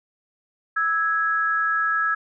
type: tone pair together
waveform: sine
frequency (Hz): 1312.2 / 1661.2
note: E6 / G#6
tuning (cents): -8 / 0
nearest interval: major third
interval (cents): 408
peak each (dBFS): -22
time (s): 0.76-2.15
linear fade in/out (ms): 10
effects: none